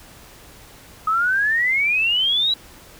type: exponential sweep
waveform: sine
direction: up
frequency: 1257 to 3951 Hz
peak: -16 dBFS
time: 1.07-2.54 s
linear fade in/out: 5 ms
effects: pink hiss -45 dBFS RMS until 2.99 s

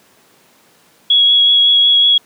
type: tone with vibrato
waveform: sine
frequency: 3336 Hz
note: G#7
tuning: 7 cents sharp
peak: -7 dBFS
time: 1.1-2.18 s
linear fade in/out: 5 ms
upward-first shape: triangle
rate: 5.4 Hz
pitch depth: 15 cents each way
effects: pink hiss -50 dBFS RMS until 2.25 s + high-pass 200 Hz 12 dB/octave

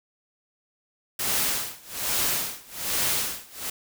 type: noise with tremolo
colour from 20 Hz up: white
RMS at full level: -24 dBFS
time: 1.19-3.7 s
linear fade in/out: 5 ms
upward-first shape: sine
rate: 1.2 Hz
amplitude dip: 95%
effects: none

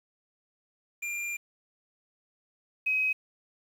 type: tone pair in turn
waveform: square / sine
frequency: 2392 / 2534 Hz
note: D7 / D#7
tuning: +31 / +31 cents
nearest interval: minor second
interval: 100 cents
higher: second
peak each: -32 / -24 dBFS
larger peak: second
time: 1.02-1.37 / 2.86-3.13 s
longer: first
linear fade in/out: 10 ms
effects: low-pass 12000 Hz 12 dB/octave + 9-bit

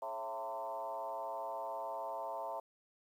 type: tone with frequency modulation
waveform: sine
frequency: 784 Hz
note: G5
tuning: in tune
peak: -38 dBFS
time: 0.02-2.6 s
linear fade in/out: 5 ms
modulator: 119 Hz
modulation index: 2
effects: 11-bit

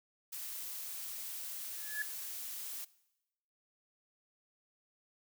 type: noise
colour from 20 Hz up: blue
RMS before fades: -43 dBFS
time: 0.32-2.85 s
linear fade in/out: 10 ms
type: tone with exponential growth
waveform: sine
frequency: 1707 Hz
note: G#6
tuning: 47 cents sharp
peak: -30 dBFS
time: 1.74-2.02 s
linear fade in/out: 2 ms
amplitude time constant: 60 ms
effects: noise-tail reverb RT60 0.9 s tail -20 dB re dry

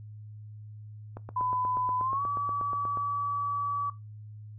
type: click train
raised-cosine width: 1 ms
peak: -26 dBFS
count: 16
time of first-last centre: 1.17-2.973 s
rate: 8.32 Hz
type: tone with pitch glide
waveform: sine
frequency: 1003 to 1145.5 Hz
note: B5 to D6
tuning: +26 to -44 cents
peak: -27 dBFS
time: 1.36-3.9 s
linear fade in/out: 5 ms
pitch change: +230 cents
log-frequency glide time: 1.99-2.24 s
effects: noise-tail reverb RT60 0.2 s tail -19 dB re dry + added 106 Hz sine -42 dBFS peak until 4.58 s

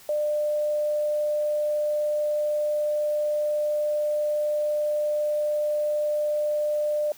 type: tone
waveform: sine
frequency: 598 Hz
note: D5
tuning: 31 cents sharp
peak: -22 dBFS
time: 0.09-7.12 s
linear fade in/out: 2 ms
effects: white hiss -50 dBFS RMS until 7.17 s

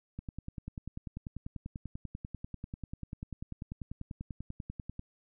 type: click train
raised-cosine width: 5 ms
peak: -27 dBFS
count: 50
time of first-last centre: 0.19-4.994 s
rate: 10.2 Hz
effects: none

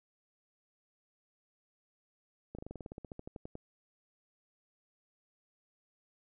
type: slowing click train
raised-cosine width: 2 ms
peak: -30 dBFS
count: 17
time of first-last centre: 2.55-3.554 s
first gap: 36 ms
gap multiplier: 1.07
effects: none

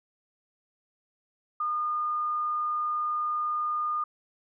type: tone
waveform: sine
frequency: 1218 Hz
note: D#6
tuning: 37 cents flat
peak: -26 dBFS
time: 1.6-4.04 s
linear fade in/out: 5 ms
effects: none

